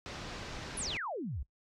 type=low-pass noise; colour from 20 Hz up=pink; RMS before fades=-43 dBFS; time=0.06-0.97 s; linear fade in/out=0 ms; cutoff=5900 Hz; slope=24 dB/octave
type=exponential sweep; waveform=sine; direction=down; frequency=11175 to 54.6 Hz; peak=-35 dBFS; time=0.77-1.43 s; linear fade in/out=5 ms
effects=noise-tail reverb RT60 0.1 s tail -19 dB re dry